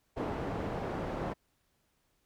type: low-pass noise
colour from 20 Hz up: white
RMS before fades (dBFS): -36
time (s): 0.16-1.34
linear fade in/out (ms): 20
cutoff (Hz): 650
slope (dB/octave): 12
effects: pink hiss -75 dBFS RMS until 2.25 s